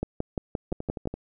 two click trains, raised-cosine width 2 ms, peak -20 / -14 dBFS, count 6 / 7, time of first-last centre 0.72-1.14 / 0.03-1.073 s, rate 11.9 / 5.75 Hz, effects none

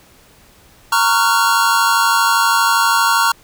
square chord, Gb major seventh, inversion first, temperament just, 925 / 1110 / 1387.5 / 1480 Hz, Bb5 / Db6 / F6 / Gb6, -14 / +2 / -12 / 0 cents, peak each -17 / -18 / -17 / -22 dBFS, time 0.92-3.32 s, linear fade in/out 5 ms, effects pink hiss -48 dBFS RMS until 3.43 s

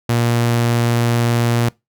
sawtooth tone, 118.3 Hz, A#2, 26 cents sharp, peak -10 dBFS, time 0.09-1.69 s, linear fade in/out 5 ms, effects noise-tail reverb RT60 0.2 s tail -23 dB re dry

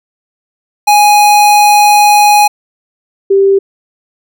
square / sine tone pair in turn, 830.6 / 392 Hz, G#5 / G4, 0 / 0 cents, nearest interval octave + minor second, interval 1300 cents, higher first, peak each -4 dBFS, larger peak neither, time 0.87-2.48 / 3.3-3.59 s, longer first, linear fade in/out 10 ms, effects none

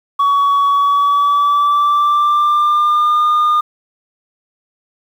sine tone with pitch glide, 1127 to 1214.9 Hz, C#6 to D#6, +28 to -42 cents, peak -7 dBFS, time 0.19-3.61 s, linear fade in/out 10 ms, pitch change +130 cents, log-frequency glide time 0.69-3.26 s, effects tanh soft clip ceiling -9 dBFS + 7-bit

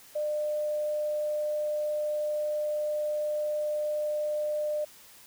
sine tone, 601 Hz, D5, 40 cents sharp, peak -27 dBFS, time 0.15-4.85 s, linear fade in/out 10 ms, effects white hiss -53 dBFS RMS until 5.26 s

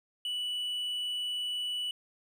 triangle tone, 2958 Hz, F#7, 1 cent flat, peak -30 dBFS, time 0.25-1.91 s, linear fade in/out 2 ms, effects none

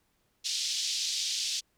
white band-pass noise, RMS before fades -32 dBFS, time 0.44-1.61 s, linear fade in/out 20 ms, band 3300 to 5900 Hz, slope 24 dB/octave, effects pink hiss -73 dBFS RMS until 1.77 s

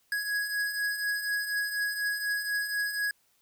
square beating tone pair, 1661.2 / 1665.3 Hz, G#6 / G#6, 0 / +4 cents, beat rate 4.1 Hz, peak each -37 / -30 dBFS, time 0.12-3.11 s, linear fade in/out 2 ms, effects white hiss -69 dBFS RMS until 3.41 s

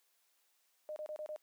sine tone bursts, 610 Hz, D#5, 34 cents flat, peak -39 dBFS, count 5, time 0.89-1.361 s, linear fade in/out 0 ms, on 71 ms, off 29 ms, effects white hiss -75 dBFS RMS until 1.42 s + high-pass 400 Hz 12 dB/octave

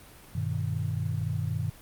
sine chord, G augmented, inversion none, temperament equal with one note detuned, 98 / 121.91 / 155.56 Hz, G2 / B2 / D#3, 0 / -22 / 0 cents, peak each -31 / -32 / -32 dBFS, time 0.35-1.7 s, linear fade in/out 5 ms, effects pink hiss -51 dBFS RMS until 1.81 s + Opus 32 kbps

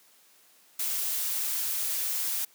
blue noise, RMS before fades -30 dBFS, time 0.79-2.45 s, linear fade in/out 5 ms, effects white hiss -60 dBFS RMS until 2.54 s + high-pass 200 Hz 12 dB/octave

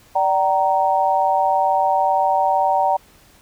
sine chord, G minor, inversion second, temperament equal with one note detuned, 587.3 / 765.2 / 932.3 Hz, D5 / G5 / Bb5, 0 / -42 / 0 cents, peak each -22 / -17 / -19 dBFS, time 0.15-2.97 s, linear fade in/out 10 ms, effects pink hiss -51 dBFS RMS until 3.41 s

